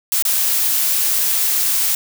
blue noise with dropouts, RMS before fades -17 dBFS, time 0.12-1.95 s, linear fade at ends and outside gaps 2 ms, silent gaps 0.224-0.251 s, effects none

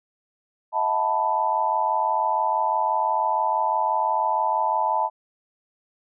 sine tone cluster, 640 / 725 / 882 / 988 Hz, D#5 / F#5 / A5 / B5, +49 / -35 / +4 / 0 cents, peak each -28 / -31 / -22 / -25 dBFS, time 0.72-5.1 s, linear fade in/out 50 ms, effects none

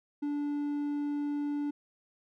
triangle tone, 290.7 Hz, D4, 18 cents flat, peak -28 dBFS, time 0.22-1.71 s, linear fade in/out 10 ms, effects none

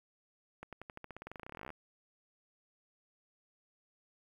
accelerating click train, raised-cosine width 0.5 ms, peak -30 dBFS, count 27, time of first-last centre 0.63-1.704 s, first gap 97 ms, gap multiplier 0.92, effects 10-bit

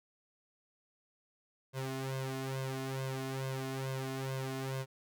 sawtooth tone with flanger, 132.9 Hz, C3, 27 cents sharp, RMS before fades -38 dBFS, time 1.73-4.86 s, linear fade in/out 50 ms, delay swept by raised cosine 1.9 to 2.85 ms, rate 2.3 Hz, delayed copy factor +0.9, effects none

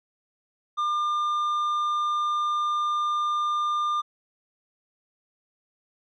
triangle tone with tanh clipping, 1200 Hz, D6, 37 cents sharp, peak -24 dBFS, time 0.77-4.02 s, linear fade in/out 20 ms, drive 10 dB, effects none

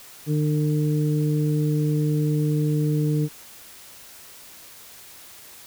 harmonic tone, 150.8 Hz, D3, 46 cents sharp, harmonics 1 / 2 / 3, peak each -20 / -26 / -30 dBFS, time 0.26-3.29 s, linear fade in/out 50 ms, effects white hiss -45 dBFS RMS until 5.66 s

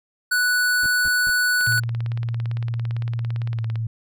square tone, 1480 Hz, F#6, in tune, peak -18 dBFS, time 0.31-1.8 s, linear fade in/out 10 ms
brown noise bursts, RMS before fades -34 dBFS, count 3, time 0.83-1.3 s, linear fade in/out 0 ms, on 30 ms, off 190 ms
click train, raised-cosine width 0.3 ms, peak -21 dBFS, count 39, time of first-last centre 1.61-3.757 s, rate 17.7 Hz
sine tone with pitch glide, 116.54 to 112.96 Hz, A#2 to A2, 0 to +46 cents, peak -22 dBFS, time 1.67-3.87 s, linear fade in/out 5 ms, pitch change -54 cents, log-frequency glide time 3.49-3.62 s
effects none

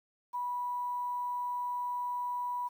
sine tone with quantisation, 980 Hz, B5, 14 cents flat, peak -32 dBFS, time 0.33-2.69 s, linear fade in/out 20 ms, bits 10, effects none

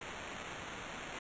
violet noise with sample-and-hold, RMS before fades -45 dBFS, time 0.01-1.19 s, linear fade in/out 5 ms, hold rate 4900 Hz, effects resampled to 16000 Hz

